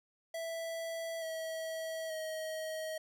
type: tone with pitch steps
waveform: square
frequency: 659.3 / 645.7 / 632.4 Hz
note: E5 / E5 / D#5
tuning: 0 / -36 / +28 cents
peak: -38 dBFS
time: 0.34-2.98 s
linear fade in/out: 5 ms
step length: 880 ms
effects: none